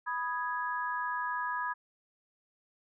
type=chord; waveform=sine; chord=G# minor; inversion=first; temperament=equal; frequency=987.8 / 1244.5 / 1661.2 Hz; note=B5 / D#6 / G#6; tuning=0 / 0 / 0 cents; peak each=-34 / -38 / -36 dBFS; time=0.06-1.74 s; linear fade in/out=20 ms; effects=none